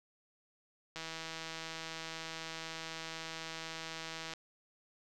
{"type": "click train", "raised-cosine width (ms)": 0.2, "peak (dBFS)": -25, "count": 548, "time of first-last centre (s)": [0.96, 4.337], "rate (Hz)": 162, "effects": []}